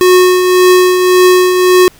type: tone with tremolo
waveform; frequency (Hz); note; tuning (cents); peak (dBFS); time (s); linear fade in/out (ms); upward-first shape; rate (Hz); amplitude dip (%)
square; 365.2; F#4; -23; -3; 0.01-1.88; 0; triangle; 1.8; 50
effects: pink hiss -42 dBFS RMS until 1.99 s